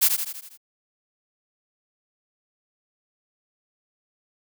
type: noise with echo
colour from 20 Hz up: blue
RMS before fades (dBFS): -17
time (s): 0.01-0.09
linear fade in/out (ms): 20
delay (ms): 81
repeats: 6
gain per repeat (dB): -5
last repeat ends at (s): 0.576
effects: none